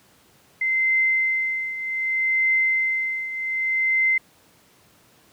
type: tone with tremolo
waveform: sine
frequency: 2073 Hz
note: C7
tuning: 17 cents flat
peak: -16 dBFS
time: 0.61-4.18 s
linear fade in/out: 5 ms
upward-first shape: triangle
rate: 0.65 Hz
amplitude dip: 75%
effects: pink hiss -56 dBFS RMS until 5.32 s + high-pass 100 Hz 12 dB/octave